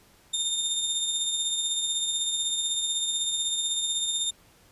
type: tone with tremolo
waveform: 25% pulse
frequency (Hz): 3638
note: A#7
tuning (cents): -43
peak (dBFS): -20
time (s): 0.33-4.31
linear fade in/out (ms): 10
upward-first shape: triangle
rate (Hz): 16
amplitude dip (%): 45
effects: pink hiss -58 dBFS RMS until 4.71 s + resampled to 32000 Hz